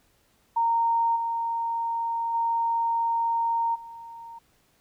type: tone with level steps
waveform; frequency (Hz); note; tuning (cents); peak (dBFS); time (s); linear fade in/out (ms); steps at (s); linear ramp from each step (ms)
sine; 924; A#5; -16; -20 / -25 / -22 / -39; 0.56-4.39; 10; 1.15 / 2.33 / 3.74; 20
effects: pink hiss -65 dBFS RMS until 4.8 s